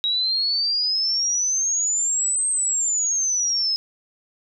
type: exponential two-way sweep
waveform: sine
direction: up then down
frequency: 3817 to 8390 to 5110 Hz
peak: -19 dBFS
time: 0.04-3.76 s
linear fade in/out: 0 ms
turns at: 2.48 s
effects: none